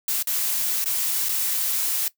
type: noise with dropouts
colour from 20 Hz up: blue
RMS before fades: -24 dBFS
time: 0.08-2.08 s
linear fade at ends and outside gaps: 2 ms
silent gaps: 0.226-0.271 / 0.843-0.858 / 1.287-1.291 s
effects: noise-tail reverb RT60 0.1 s tail -18 dB re dry